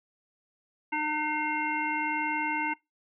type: harmonic tone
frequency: 303.5 Hz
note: D#4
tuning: 43 cents flat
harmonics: 1 / 3 / 5 / 7 / 9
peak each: -35 / -30 / -37 / -32 / -37 dBFS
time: 0.92-2.74 s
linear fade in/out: 10 ms
effects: noise-tail reverb RT60 0.2 s tail -23 dB re dry